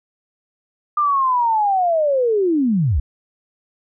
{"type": "linear sweep", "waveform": "sine", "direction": "down", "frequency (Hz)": [1210, 55.6], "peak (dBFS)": -14, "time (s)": [0.97, 3], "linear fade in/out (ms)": 5, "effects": []}